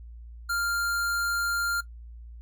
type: tone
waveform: square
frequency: 1396.9 Hz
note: F6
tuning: in tune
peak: -26 dBFS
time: 0.49-1.81 s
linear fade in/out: 10 ms
effects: noise-tail reverb RT60 0.1 s tail -17 dB re dry + added 58 Hz sine -41 dBFS peak until 2.41 s